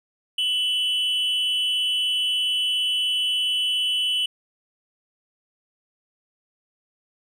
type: tone with amplitude modulation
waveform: triangle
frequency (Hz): 2985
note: F#7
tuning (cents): +15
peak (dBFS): -16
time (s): 0.38-4.26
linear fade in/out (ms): 5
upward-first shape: sine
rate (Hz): 263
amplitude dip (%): 65
effects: none